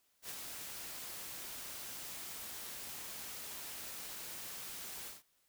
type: noise with ADSR envelope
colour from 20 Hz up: white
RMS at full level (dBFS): -43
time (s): 0.22-5.23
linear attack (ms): 74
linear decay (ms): 29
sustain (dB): -3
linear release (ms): 170
effects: white hiss -75 dBFS RMS until 5.48 s